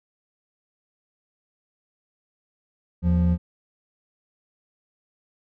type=tone pair together; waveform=triangle; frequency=80.52 / 174.61 Hz; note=E2 / F3; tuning=-40 / 0 cents; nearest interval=octave + minor second; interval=1340 cents; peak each=-18 dBFS; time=3.02-3.38 s; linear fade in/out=50 ms; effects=none